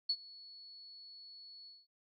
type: tone with ADSR envelope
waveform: sine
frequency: 4400 Hz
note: C#8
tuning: 14 cents flat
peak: -28 dBFS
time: 0.09-1.87 s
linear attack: 8 ms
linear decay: 58 ms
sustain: -23 dB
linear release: 200 ms
effects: none